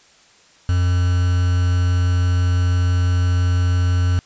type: tone with quantisation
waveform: triangle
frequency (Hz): 89.4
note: F2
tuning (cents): +41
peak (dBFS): -12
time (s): 0.69-4.19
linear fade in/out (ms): 0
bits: 5
effects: white hiss -51 dBFS RMS until 4.25 s + resampled to 16000 Hz